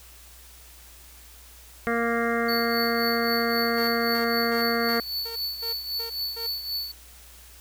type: harmonic tone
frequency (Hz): 233.1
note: A#3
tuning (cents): 0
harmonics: 1 / 2 / 3 / 5 / 6 / 7 / 8 / 9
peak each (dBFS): -28 / -27 / -31 / -32 / -32 / -34 / -33 / -35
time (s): 1.87-5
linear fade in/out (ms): 0
type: tone with tremolo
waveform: square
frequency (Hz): 4466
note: C#8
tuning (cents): +12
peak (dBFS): -26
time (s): 2.48-6.92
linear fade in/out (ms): 10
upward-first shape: triangle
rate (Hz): 3.8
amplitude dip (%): 70
type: tone bursts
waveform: sawtooth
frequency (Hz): 459.7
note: A#4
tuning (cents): -24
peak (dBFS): -33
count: 8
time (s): 3.77-6.47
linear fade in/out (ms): 10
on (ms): 110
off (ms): 260
effects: added 60 Hz sine -50 dBFS peak until 7.6 s + white hiss -50 dBFS RMS until 7.6 s